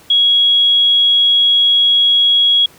sine tone, 3320 Hz, G#7, 1 cent flat, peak -8 dBFS, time 0.1-2.66 s, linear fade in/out 5 ms, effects pink hiss -44 dBFS RMS until 2.78 s + high-pass 100 Hz 12 dB/octave

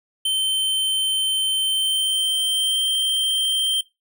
square tone with pitch glide, 3098 to 3143 Hz, G7 to G7, -21 to +4 cents, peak -19 dBFS, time 0.25-3.81 s, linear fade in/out 5 ms, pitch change +25 cents, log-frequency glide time 1.56-2.85 s, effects noise-tail reverb RT60 0.2 s tail -18 dB re dry

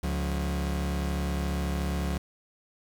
40% pulse tone pair together, 71.04 / 179 Hz, C#2 / F3, +43 / +43 cents, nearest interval octave + major third, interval 1600 cents, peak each -28 / -31 dBFS, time 0.03-2.18 s, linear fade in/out 5 ms, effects 9-bit

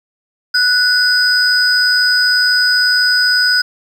sine tone pair together, 1480 / 4978 Hz, F#6 / D#8, 0 / 0 cents, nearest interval octave + major sixth, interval 2100 cents, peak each -11 dBFS, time 0.54-3.62 s, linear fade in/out 10 ms, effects tanh soft clip ceiling -5 dBFS + 7-bit

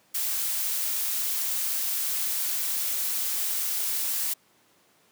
blue noise, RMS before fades -28 dBFS, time 0.14-4.34 s, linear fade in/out 10 ms, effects pink hiss -62 dBFS RMS until 5.11 s + high-pass 200 Hz 12 dB/octave

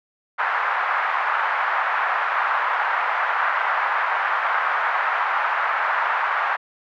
white band-pass noise, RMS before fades -22 dBFS, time 0.38-6.57 s, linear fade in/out 20 ms, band 810 to 1600 Hz, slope 24 dB/octave, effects none

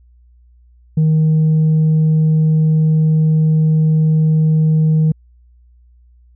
sine tone with tanh clipping, 156.8 Hz, D#3, 14 cents sharp, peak -10 dBFS, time 0.97-5.12 s, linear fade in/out 5 ms, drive 1 dB, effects added 60 Hz sine -45 dBFS peak until 6.35 s

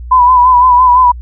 sine tone with vibrato, 997 Hz, B5, 16 cents sharp, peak -3 dBFS, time 0.11-1.12 s, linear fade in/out 10 ms, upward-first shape sine, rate 5.9 Hz, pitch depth 45 cents each way, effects added 60 Hz sine -23 dBFS peak until 1.21 s

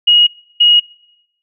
sine tone pair in turn, 2887 / 2887 Hz, F#7 / F#7, -43 / -43 cents, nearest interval unison, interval 0 cents, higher neither, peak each -5 dBFS, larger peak neither, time 0.07-0.27 / 0.6-0.8 s, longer neither, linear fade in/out 10 ms, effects noise-tail reverb RT60 0.8 s tail -24 dB re dry

